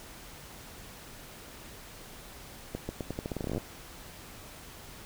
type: accelerating click train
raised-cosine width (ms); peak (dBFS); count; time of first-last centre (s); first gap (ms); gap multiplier
2; -20; 18; 2.75-3.58; 140; 0.84
effects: pink hiss -48 dBFS RMS until 5.05 s